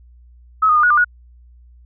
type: tone with pitch steps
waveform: sine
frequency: 1285 / 1233 / 1214 / 1456 / 1195 / 1455 Hz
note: E6 / D#6 / D#6 / F#6 / D6 / F#6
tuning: -45 / -16 / -43 / -28 / +30 / -29 cents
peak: -10 dBFS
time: 0.62-1.046 s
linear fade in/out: 10 ms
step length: 71 ms
effects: added 60 Hz sine -43 dBFS peak until 1.85 s